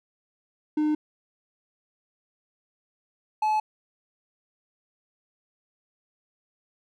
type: tone pair in turn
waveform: triangle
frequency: 303.8 / 859.3 Hz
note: D#4 / A5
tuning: -41 / -41 cents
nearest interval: octave + tritone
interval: 1800 cents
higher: second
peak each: -19 dBFS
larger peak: neither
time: 0.77-0.95 / 3.42-3.6 s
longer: neither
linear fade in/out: 5 ms
effects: none